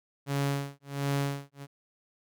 sawtooth tone with tremolo, 140.3 Hz, C#3, 21 cents sharp, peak -22 dBFS, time 0.26-1.67 s, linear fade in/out 50 ms, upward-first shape sine, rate 1.4 Hz, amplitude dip 100%, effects none

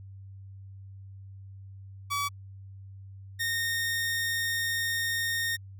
sawtooth tone pair in turn, 1142 / 1842.4 Hz, D6 / A#6, -49 / -21 cents, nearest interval minor sixth, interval 828 cents, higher second, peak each -24 dBFS, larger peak neither, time 2.1-2.29 / 3.39-5.57 s, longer second, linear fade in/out 20 ms, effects added 97 Hz sine -43 dBFS peak until 5.79 s

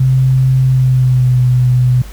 sine tone with pitch glide, 130.81 to 125.41 Hz, C3 to B2, 0 to +27 cents, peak -7 dBFS, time 0-2.02 s, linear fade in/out 5 ms, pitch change -73 cents, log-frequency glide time 0.61-1.42 s, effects added 50 Hz sine -27 dBFS peak until 2.12 s + pink hiss -38 dBFS RMS until 2.12 s

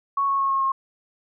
sine tone with pitch steps, 1108.7 / 1100.4 / 1092.2 / 1084 / 1075.9 Hz, C#6 / C#6 / C#6 / C#6 / C6, 0 / -13 / -26 / -39 / +48 cents, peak -19 dBFS, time 0.17-0.72 s, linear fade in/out 5 ms, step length 110 ms, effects none

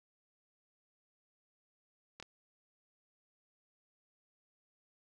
clicks, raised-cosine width 0.2 ms, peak -29 dBFS, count 2, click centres 2.2 / 2.226 s, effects none

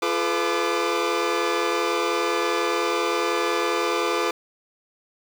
sawtooth tone cluster, 344.2 / 430 / 500 / 1189 Hz, F4 / A4 / B4 / D6, -25 / -40 / +21 / +21 cents, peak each -23 dBFS, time 0.02-4.31 s, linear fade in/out 5 ms, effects low-pass 6000 Hz 12 dB/octave + 7-bit

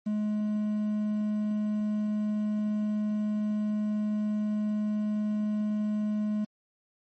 triangle tone with quantisation, 211.2 Hz, G#3, 29 cents sharp, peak -24 dBFS, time 0.06-6.45 s, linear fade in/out 10 ms, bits 9, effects MP3 32 kbps

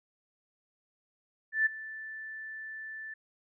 sine tone with ADSR envelope, 1760 Hz, A6, in tune, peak -21 dBFS, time 1.52-3.14 s, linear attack 140 ms, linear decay 13 ms, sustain -18 dB, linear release 6 ms, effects none

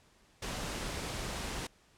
pink noise, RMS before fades -38 dBFS, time 0.42-1.67 s, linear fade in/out 5 ms, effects pink hiss -65 dBFS RMS until 1.97 s + low-pass 9000 Hz 12 dB/octave

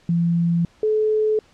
sine tone pair in turn, 170 / 430.9 Hz, F3 / A4, -46 / -36 cents, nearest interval octave + major third, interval 1610 cents, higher second, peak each -16 dBFS, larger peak neither, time 0.09-0.65 / 0.83-1.39 s, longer neither, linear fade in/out 2 ms, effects pink hiss -55 dBFS RMS until 1.53 s + low-pass 6000 Hz 12 dB/octave

